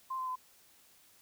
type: tone with pitch steps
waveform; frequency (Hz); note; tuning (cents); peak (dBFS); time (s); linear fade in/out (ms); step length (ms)
sine; 1046.5 / 1032.1 / 1017.9; C6 / C6 / C6; 0 / -24 / -48; -34; 0.1-0.358; 10; 86
effects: white hiss -63 dBFS RMS until 1.21 s